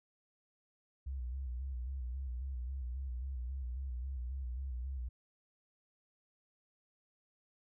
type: tone with vibrato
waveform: sine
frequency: 64 Hz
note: C2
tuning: 38 cents flat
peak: -37 dBFS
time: 1.06-5.09 s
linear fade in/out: 10 ms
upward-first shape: square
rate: 3.7 Hz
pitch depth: 80 cents each way
effects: none